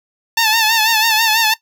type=tone with vibrato; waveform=10% pulse; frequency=888 Hz; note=A5; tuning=16 cents sharp; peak=-3 dBFS; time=0.37-1.54 s; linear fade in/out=5 ms; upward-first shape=sine; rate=6.1 Hz; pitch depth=65 cents each way; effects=noise-tail reverb RT60 0.1 s tail -18 dB re dry